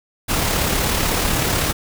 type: noise with amplitude modulation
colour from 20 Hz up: pink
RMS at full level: -18 dBFS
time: 0.28-1.73 s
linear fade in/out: 20 ms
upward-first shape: sine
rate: 36.1 Hz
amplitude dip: 30%
effects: none